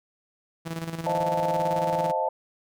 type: tone with tremolo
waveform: sawtooth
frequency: 164.7 Hz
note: E3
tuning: 1 cent flat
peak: -25 dBFS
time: 0.65-2.12 s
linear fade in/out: 20 ms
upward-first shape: square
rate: 18 Hz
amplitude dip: 60%
type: chord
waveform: sine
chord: F dominant seventh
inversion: second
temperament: equal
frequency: 523.3 / 622.3 / 698.5 / 880 Hz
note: C5 / Eb5 / F5 / A5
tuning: 0 / 0 / 0 / 0 cents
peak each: -29 / -29 / -32 / -26 dBFS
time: 1.06-2.29 s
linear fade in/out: 5 ms
effects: none